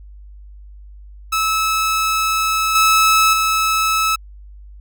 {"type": "tone with level steps", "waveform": "sawtooth", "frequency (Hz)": 1301, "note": "E6", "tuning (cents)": -23, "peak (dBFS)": [-12, -7, -11], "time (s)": [1.32, 4.16], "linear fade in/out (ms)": 10, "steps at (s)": [2.75, 3.33], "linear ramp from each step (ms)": 5, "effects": ["added 50 Hz sine -36 dBFS peak until 4.8 s"]}